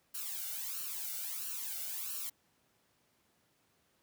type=noise with flanger; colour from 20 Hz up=blue; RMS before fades=-40 dBFS; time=0.14-2.3 s; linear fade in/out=10 ms; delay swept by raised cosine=0.7 to 1.41 ms; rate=1.5 Hz; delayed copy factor=+0.9; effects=pink hiss -73 dBFS RMS until 4.02 s + high-pass 100 Hz 12 dB/octave